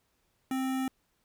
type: tone with notch filter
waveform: square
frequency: 262.5 Hz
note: C4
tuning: 6 cents sharp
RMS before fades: -31 dBFS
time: 0.51-0.88 s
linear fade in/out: 2 ms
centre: 4600 Hz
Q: 1.5
effects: pink hiss -74 dBFS RMS until 1.24 s